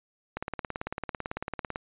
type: click train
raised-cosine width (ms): 0.5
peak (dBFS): -17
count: 26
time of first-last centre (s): 0.37-1.759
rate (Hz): 18
effects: resampled to 8000 Hz